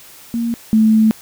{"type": "tone pair in turn", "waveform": "sine", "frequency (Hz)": [233.1, 219.1], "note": ["A#3", "A3"], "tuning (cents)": [0, -7], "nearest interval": "minor second", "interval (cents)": 107, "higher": "first", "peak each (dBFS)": [-16, -8], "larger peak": "second", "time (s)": [[0.34, 0.54], [0.73, 1.11]], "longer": "second", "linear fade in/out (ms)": 0, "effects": ["white hiss -41 dBFS RMS until 1.21 s"]}